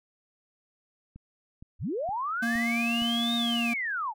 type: click train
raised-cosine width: 5 ms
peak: -33 dBFS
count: 5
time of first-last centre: 1.16-3.02 s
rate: 2.15 Hz
type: linear two-way sweep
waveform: sine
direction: up then down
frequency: 40.06 to 3729 to 797 Hz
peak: -28 dBFS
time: 1.79-4.14 s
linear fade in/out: 50 ms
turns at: 3.35 s
type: tone with pitch glide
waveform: square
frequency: 233.1 to 234.6 Hz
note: A#3 to A#3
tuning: 0 to +11 cents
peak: -28 dBFS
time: 2.42-3.74 s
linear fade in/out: 10 ms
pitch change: +11 cents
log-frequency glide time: 2.58-3.52 s
effects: none